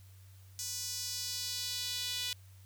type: tone with high-pass filter sweep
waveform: sawtooth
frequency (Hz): 493.3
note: B4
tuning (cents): -2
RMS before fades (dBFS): -38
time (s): 0.59-2.33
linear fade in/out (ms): 0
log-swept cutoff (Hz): 6000 to 3400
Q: 2.3
effects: added 95 Hz sine -53 dBFS peak until 2.65 s + white hiss -65 dBFS RMS until 2.65 s